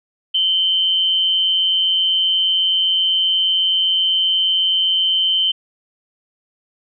sine tone pair together, 2915 / 3094 Hz, F#7 / G7, -26 / -23 cents, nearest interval minor second, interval 103 cents, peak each -24 / -14 dBFS, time 0.34-5.52 s, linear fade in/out 10 ms, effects none

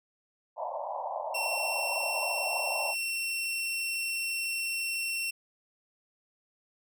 pink band-pass noise, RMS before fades -35 dBFS, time 0.56-2.95 s, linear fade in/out 50 ms, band 560 to 1000 Hz, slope 96 dB/octave
sawtooth tone, 2714 Hz, E7, 50 cents sharp, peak -27 dBFS, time 1.34-5.31 s, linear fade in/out 10 ms
effects none

